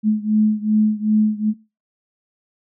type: beating tone pair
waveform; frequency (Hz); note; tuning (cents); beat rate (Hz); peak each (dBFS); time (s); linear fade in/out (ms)
sine; 213.2 / 215.8; G#3 / A3; +46 / -33; 2.6; -16 / -18; 0.03-1.54; 50
effects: noise-tail reverb RT60 0.3 s tail -22 dB re dry